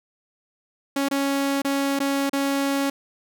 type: tone with dropouts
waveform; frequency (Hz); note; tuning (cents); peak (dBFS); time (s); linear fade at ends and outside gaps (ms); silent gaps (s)
sawtooth; 277.2; C#4; 0; -17; 0.96-2.9; 5; 1.086-1.111 / 1.619-1.647 / 1.991-2.001 / 2.296-2.331
effects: none